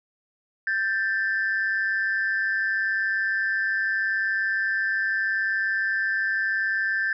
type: tone pair together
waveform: sine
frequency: 1568 / 1767.2 Hz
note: G6 / A6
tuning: 0 / +7 cents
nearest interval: major second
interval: 207 cents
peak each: -24 dBFS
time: 0.67-7.13 s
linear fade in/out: 2 ms
effects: tanh soft clip ceiling -16 dBFS